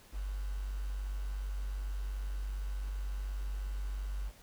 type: tone with quantisation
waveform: sine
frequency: 48.65 Hz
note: G1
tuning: 12 cents flat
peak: -34 dBFS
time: 0.12-4.32 s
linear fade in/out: 50 ms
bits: 9
effects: pink hiss -59 dBFS RMS until 4.42 s